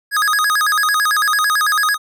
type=tone with vibrato; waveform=square; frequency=1439 Hz; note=F#6; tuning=49 cents flat; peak=-14 dBFS; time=0.11-1.98 s; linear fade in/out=50 ms; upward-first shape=square; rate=9 Hz; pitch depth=250 cents each way; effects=none